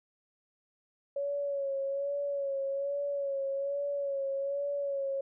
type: tone with vibrato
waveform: sine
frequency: 558 Hz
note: C#5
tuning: 11 cents sharp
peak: -30 dBFS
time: 1.16-5.21 s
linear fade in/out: 5 ms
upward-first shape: sine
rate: 1.2 Hz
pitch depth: 38 cents each way
effects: none